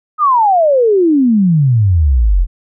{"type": "exponential sweep", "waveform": "sine", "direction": "down", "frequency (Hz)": [1275, 39.66], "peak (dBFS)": -7, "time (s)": [0.18, 2.47], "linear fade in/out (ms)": 50, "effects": []}